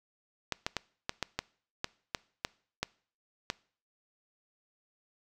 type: clicks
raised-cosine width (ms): 0.2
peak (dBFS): -13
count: 11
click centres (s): 0.523 / 0.665 / 0.767 / 1.094 / 1.227 / 1.39 / 1.844 / 2.148 / 2.449 / 2.83 / 3.501
effects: noise-tail reverb RT60 0.5 s tail -23 dB re dry